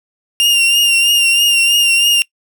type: tone with vibrato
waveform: 40% pulse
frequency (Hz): 2794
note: F7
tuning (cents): 0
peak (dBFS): -8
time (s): 0.4-2.22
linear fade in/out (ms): 0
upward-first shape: triangle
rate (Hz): 3.1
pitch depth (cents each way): 43
effects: noise-tail reverb RT60 0.1 s tail -23 dB re dry